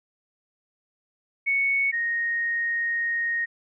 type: tone pair in turn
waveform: sine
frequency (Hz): 2217 / 1864.3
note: C#7 / A#6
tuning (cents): 0 / 0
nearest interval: minor third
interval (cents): 300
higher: first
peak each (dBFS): -20 / -23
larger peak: first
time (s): 1.46-1.92 / 1.92-3.46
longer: second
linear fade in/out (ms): 20
effects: none